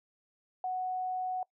sine tone, 740 Hz, F#5, in tune, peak -31 dBFS, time 0.64-1.43 s, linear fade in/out 2 ms, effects noise-tail reverb RT60 0.1 s tail -23 dB re dry

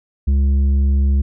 triangle tone with tanh clipping, 68.9 Hz, C#2, 10 cents flat, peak -13 dBFS, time 0.27-1.22 s, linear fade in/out 10 ms, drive 11 dB, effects none

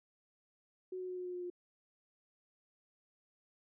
sine tone with pitch steps, 370 / 367.4 / 364.9 / 362.4 / 359.9 / 357.4 / 354.9 Hz, F#4 / F#4 / F#4 / F#4 / F#4 / F4 / F4, 0 / -12 / -24 / -36 / -48 / +40 / +28 cents, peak -39 dBFS, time 0.92-1.501 s, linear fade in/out 5 ms, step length 83 ms, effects none

